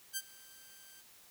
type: tone with ADSR envelope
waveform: 5% pulse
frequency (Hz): 1568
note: G6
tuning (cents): 0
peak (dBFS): -22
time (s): 0.13-1.03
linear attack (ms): 37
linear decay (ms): 46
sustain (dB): -23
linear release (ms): 36
effects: white hiss -60 dBFS RMS until 1.3 s